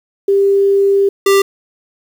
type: tone pair in turn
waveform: sine / square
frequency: 396.1 / 394.1 Hz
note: G4 / G4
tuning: +18 / +9 cents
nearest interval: unison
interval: 9 cents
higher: first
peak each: -8 dBFS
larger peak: neither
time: 0.28-1.09 / 1.26-1.42 s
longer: first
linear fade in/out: 5 ms
effects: 7-bit